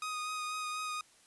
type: tone with vibrato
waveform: sawtooth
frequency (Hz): 1244.5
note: D#6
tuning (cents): 0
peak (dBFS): -32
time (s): 0.02-1.01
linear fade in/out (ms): 2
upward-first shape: sine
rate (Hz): 4.1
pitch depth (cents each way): 16
effects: white hiss -63 dBFS RMS until 1.26 s + resampled to 24000 Hz